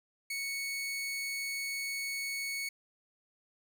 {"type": "tone", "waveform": "sawtooth", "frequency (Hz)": 2217, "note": "C#7", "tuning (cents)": 0, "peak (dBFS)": -31, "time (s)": [0.3, 2.69], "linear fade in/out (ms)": 5, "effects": []}